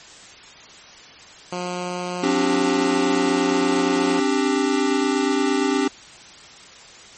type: tone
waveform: 10% pulse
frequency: 178.9 Hz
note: F3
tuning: 42 cents sharp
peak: -17 dBFS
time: 1.52-4.2 s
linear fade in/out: 5 ms
type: chord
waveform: square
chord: C suspended second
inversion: none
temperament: equal with one note detuned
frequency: 265.1 / 293.7 / 392 Hz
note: C4 / D4 / G4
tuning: +23 / 0 / 0 cents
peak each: -23 dBFS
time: 2.23-5.88 s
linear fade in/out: 5 ms
effects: white hiss -43 dBFS RMS until 7.17 s + MP3 32 kbps